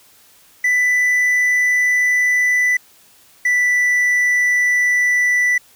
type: tone pair in turn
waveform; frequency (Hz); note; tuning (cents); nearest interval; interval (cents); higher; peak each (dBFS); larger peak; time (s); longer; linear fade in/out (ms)
triangle; 1987 / 1974.4; B6 / B6; +10 / -1; unison; 11; first; -11; neither; 0.64-2.77 / 3.45-5.58; neither; 5
effects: white hiss -50 dBFS RMS until 5.75 s